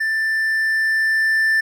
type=tone with level ramp; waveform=triangle; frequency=1773 Hz; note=A6; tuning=13 cents sharp; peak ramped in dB=-16 to -12 dBFS; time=0-1.61 s; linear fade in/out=10 ms; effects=none